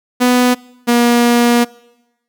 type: tone pair in turn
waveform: sawtooth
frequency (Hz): 248 / 238.8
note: B3 / A#3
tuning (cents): +7 / +42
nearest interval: minor second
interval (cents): 65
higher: first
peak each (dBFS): -5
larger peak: neither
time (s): 0.2-0.55 / 0.87-1.65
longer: second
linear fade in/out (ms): 20
effects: noise-tail reverb RT60 1.0 s tail -24 dB re dry